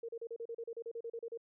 sine tone bursts, 462.4 Hz, A#4, 14 cents flat, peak -39 dBFS, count 15, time 0.03-1.375 s, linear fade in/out 5 ms, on 57 ms, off 35 ms, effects none

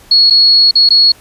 sine tone with dropouts, 4343 Hz, C#8, 36 cents flat, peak -4 dBFS, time 0.11-1.12 s, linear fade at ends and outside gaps 5 ms, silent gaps 0.3-0.306 / 0.711-0.754 / 0.89-0.905 s, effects pink hiss -42 dBFS RMS until 1.2 s + resampled to 32000 Hz

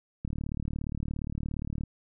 click train, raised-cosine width 5 ms, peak -21 dBFS, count 60, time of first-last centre 0.25-1.836 s, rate 37.2 Hz, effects none

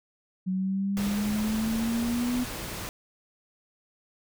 sine exponential sweep, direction up, 185 to 250 Hz, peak -25 dBFS, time 0.46-2.45 s, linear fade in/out 20 ms
pink noise, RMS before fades -36 dBFS, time 0.97-2.89 s, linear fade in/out 0 ms
effects none

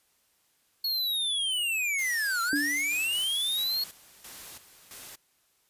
square linear two-way sweep, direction down then up, 4359 to 1342 to 4359 Hz, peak -27 dBFS, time 0.84-3.84 s, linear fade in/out 5 ms, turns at 2.42 s
blue noise bursts, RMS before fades -39 dBFS, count 3, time 1.98-3.64 s, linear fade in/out 10 ms, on 520 ms, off 50 ms
sine tone with exponential decay, 289.8 Hz, D4, 23 cents flat, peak -24 dBFS, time 2.53-3.09 s, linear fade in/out 1 ms, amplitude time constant 120 ms
white noise with tremolo, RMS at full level -44 dBFS, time 2.91-5.16 s, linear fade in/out 10 ms, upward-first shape square, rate 1.5 Hz, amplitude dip 70%
effects white hiss -69 dBFS RMS until 5.69 s + resampled to 32000 Hz

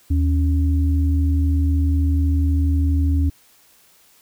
sine tone pair together, 78.04 / 278.1 Hz, D#2 / C#4, +6 / +6 cents, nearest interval octave + minor seventh, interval 2200 cents, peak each -15 / -24 dBFS, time 0.1-3.3 s, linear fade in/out 10 ms, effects white hiss -54 dBFS RMS until 4.21 s

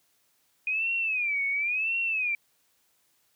sine tone with vibrato, 2462 Hz, D#7, 19 cents flat, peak -25 dBFS, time 0.67-2.35 s, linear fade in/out 2 ms, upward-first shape sine, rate 0.95 Hz, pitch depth 180 cents each way, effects white hiss -69 dBFS RMS until 3.35 s + high-pass 60 Hz 12 dB/octave

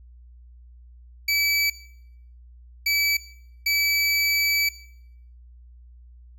25% pulse tone bursts at uneven times, 2300 Hz, D7, 37 cents flat, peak -16 dBFS, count 3, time 1.28-1.7 / 2.86-3.17 / 3.66-4.69 s, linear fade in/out 5 ms, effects noise-tail reverb RT60 0.7 s tail -17 dB re dry + added 60 Hz sine -45 dBFS peak until 6.38 s

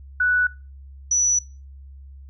sine tone pair in turn, 1480 / 5920 Hz, F#6 / F#8, 0 / 0 cents, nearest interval 2 octaves, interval 2400 cents, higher second, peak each -16 dBFS, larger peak neither, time 0.2-0.47 / 1.11-1.39 s, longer second, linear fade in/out 5 ms, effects noise-tail reverb RT60 0.3 s tail -21 dB re dry + added 68 Hz sine -39 dBFS peak until 2.29 s

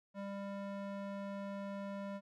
square tone with band-pass filter, 198.9 Hz, G3, 25 cents sharp, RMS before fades -43 dBFS, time 0.14-2.21 s, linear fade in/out 50 ms, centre 600 Hz, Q 0.71, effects none

